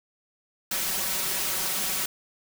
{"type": "noise with comb filter", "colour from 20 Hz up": "white", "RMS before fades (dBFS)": -28, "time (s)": [0.71, 2.06], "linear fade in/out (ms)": 5, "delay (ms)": 5.3, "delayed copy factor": 0.85, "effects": []}